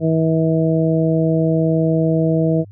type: harmonic tone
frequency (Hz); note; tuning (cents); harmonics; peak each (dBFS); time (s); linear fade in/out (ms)
161.1; E3; -39; 1 / 2 / 3 / 4; -16 / -19 / -21 / -22; 0-2.65; 50
effects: added 101 Hz sine -37 dBFS peak until 2.71 s